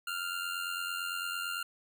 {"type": "tone with amplitude modulation", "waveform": "25% pulse", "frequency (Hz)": 1396.9, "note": "F6", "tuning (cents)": 0, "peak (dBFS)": -28, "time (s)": [0.07, 1.63], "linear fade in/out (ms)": 5, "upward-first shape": "sine", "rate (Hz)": 88.9, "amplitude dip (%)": 55, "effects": []}